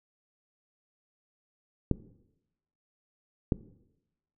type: clicks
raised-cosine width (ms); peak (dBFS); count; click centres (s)
3; -11; 2; 1.913 / 3.522
effects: noise-tail reverb RT60 0.9 s tail -18 dB re dry